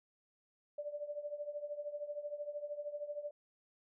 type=tone with tremolo; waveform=sine; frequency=587.3 Hz; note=D5; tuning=in tune; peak=-36 dBFS; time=0.78-3.31 s; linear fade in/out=5 ms; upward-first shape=triangle; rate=13 Hz; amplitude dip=85%; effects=none